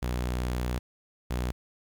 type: tone pair in turn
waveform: sawtooth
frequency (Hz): 61.4 / 61.4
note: B1 / B1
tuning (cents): -9 / -9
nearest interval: unison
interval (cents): 0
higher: neither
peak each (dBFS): -24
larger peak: neither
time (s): 0.02-0.79 / 1.3-1.52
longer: first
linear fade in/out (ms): 10
effects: 10-bit